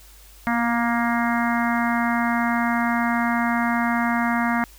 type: harmonic tone with a mistuned harmonic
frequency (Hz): 234.9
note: A#3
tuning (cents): +13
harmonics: 1 / 3 / 4 / 5 / 6 / 7 / 8 / 9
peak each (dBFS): -22 / -27 / -28 / -29 / -30 / -30 / -31 / -32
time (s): 0.47-4.64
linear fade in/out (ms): 0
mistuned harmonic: 1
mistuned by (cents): +16
effects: added 50 Hz sine -47 dBFS peak until 4.78 s + white hiss -50 dBFS RMS until 4.78 s